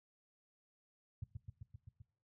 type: tone with echo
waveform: sine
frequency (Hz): 103.83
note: G#2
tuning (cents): 0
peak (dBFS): -38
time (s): 1.22-1.24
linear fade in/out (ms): 5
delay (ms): 130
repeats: 6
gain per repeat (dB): -2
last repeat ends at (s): 2.02
effects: noise-tail reverb RT60 0.5 s tail -20 dB re dry